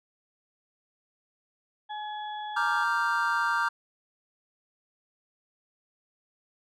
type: harmonic tone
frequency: 846 Hz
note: G#5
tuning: 32 cents sharp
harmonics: 1 / 2 / 4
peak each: -34 / -44 / -44 dBFS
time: 1.89-2.85 s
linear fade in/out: 20 ms
type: chord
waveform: triangle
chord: G minor seventh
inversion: first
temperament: equal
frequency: 932.3 / 1174.7 / 1396.9 / 1568 Hz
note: Bb5 / D6 / F6 / G6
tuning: 0 / 0 / 0 / 0 cents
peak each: -28 dBFS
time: 2.56-3.69 s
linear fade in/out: 10 ms
effects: none